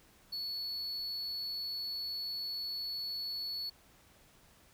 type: tone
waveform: triangle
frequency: 4413 Hz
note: C#8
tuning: 9 cents flat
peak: -35 dBFS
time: 0.32-3.7 s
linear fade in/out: 10 ms
effects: pink hiss -63 dBFS RMS until 4.73 s